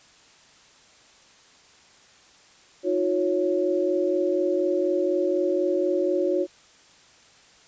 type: tone cluster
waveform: sine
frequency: 315.5 / 359.6 / 556 Hz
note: D#4 / F#4 / C#5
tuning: +24 / -49 / +5 cents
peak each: -28 / -23 / -25 dBFS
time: 2.83-6.47 s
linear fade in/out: 50 ms
effects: white hiss -54 dBFS RMS until 7.67 s + resampled to 16000 Hz